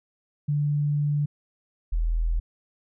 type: tone pair in turn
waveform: sine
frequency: 146.5 / 41.11 Hz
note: D3 / E1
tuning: -4 / -4 cents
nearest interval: octave + minor seventh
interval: 2200 cents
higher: first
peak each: -21 dBFS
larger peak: neither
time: 0.48-1.26 / 1.92-2.4 s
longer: first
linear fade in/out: 10 ms
effects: none